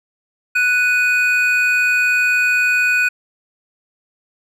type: tone pair together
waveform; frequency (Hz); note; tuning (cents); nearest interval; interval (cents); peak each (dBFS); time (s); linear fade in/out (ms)
triangle; 1480 / 2489; F#6 / D#7; 0 / 0; major sixth; 900; -14; 0.55-3.09; 10
effects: none